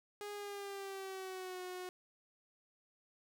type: tone with pitch glide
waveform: sawtooth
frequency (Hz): 411.9 to 364.8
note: G#4 to F#4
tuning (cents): -14 to -24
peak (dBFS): -39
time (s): 0.21-1.89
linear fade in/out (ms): 0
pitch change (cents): -210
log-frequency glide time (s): 0.33-1.61
effects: none

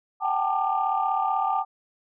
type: tone cluster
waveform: sine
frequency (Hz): 760 / 796 / 881 / 1195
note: F#5 / G5 / A5 / D6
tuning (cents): +46 / +26 / +2 / +30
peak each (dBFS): -27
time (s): 0.2-1.65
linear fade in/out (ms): 50
effects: tanh soft clip ceiling -12 dBFS

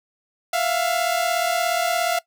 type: tone pair together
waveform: sawtooth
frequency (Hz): 670 / 707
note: E5 / F5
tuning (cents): +28 / +21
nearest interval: minor second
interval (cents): 93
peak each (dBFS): -19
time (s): 0.53-2.19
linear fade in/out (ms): 5
effects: noise-tail reverb RT60 0.1 s tail -19 dB re dry

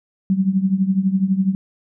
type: tone with tremolo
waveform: sine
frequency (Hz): 191.2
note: G3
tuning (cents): -43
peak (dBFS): -11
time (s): 0.3-1.55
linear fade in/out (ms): 0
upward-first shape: triangle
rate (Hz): 12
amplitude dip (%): 85
effects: none

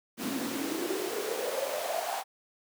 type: noise with high-pass filter sweep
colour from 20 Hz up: pink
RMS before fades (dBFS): -33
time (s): 0.17-2.24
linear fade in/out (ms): 50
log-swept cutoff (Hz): 230 to 780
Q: 7.9
effects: none

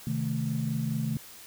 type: chord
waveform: sine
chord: A diminished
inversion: first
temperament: equal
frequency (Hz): 130.81 / 155.56 / 220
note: C3 / Eb3 / A3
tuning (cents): 0 / 0 / 0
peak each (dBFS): -31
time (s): 0.07-1.17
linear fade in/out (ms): 2
effects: tanh soft clip ceiling -18 dBFS + white hiss -48 dBFS RMS until 1.46 s

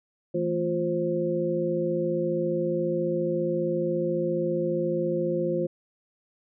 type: tone cluster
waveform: sine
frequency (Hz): 164.9 / 219.5 / 351.5 / 527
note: E3 / A3 / F4 / C5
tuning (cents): +1 / -4 / +11 / +12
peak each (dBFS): -31 / -34 / -27 / -28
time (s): 0.34-5.67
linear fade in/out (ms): 10
effects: none

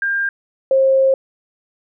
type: tone pair in turn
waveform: sine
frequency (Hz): 1600 / 533.9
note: G6 / C5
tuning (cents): +35 / +35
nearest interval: octave + perfect fifth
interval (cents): 1900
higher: first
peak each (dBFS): -16 / -10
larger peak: second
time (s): 0.02-0.29 / 0.71-1.14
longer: second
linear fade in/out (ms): 2
effects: none

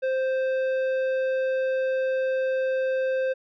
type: tone with tanh clipping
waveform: sine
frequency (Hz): 523.3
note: C5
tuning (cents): 0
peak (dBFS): -24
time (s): 0.02-3.34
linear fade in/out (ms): 20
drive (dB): 10
effects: none

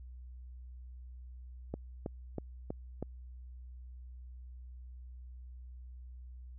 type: click train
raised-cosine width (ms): 2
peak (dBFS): -23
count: 5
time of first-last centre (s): 1.74-3.026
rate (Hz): 3.11
effects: added 62 Hz sine -46 dBFS peak until 6.58 s

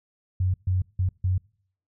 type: tone bursts at uneven times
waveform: sine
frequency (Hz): 92.4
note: F#2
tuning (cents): -2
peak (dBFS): -20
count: 4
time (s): 0.4-0.54 / 0.67-0.82 / 0.99-1.09 / 1.24-1.38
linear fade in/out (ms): 5
effects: noise-tail reverb RT60 0.6 s tail -26 dB re dry

